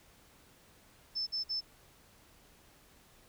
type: tone bursts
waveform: sine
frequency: 5274 Hz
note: E8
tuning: in tune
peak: -32 dBFS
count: 3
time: 1.15-1.61 s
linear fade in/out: 20 ms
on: 120 ms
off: 50 ms
effects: pink hiss -62 dBFS RMS until 3.28 s